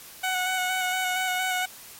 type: tone with vibrato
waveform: 15% pulse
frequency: 740 Hz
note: F#5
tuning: in tune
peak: -18 dBFS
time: 0.23-1.66 s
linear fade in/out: 10 ms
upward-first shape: square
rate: 4.3 Hz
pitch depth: 16 cents each way
effects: white hiss -45 dBFS RMS until 1.99 s + MP3 64 kbps